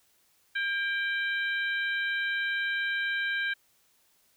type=harmonic tone with a mistuned harmonic; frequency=781 Hz; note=G5; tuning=7 cents flat; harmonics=2 / 3 / 4 / 5; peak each=-28 / -36 / -39 / -41 dBFS; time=0.55-3.54 s; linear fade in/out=10 ms; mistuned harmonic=2; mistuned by=+45 cents; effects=white hiss -67 dBFS RMS until 4.36 s